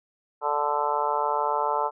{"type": "harmonic tone", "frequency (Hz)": 146.83, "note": "D3", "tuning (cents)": 0, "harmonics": [3, 4, 5, 6, 7, 8, 9], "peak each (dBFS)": [-32, -31, -33, -26, -29, -37, -32], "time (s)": [0.41, 1.91], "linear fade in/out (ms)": 50, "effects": []}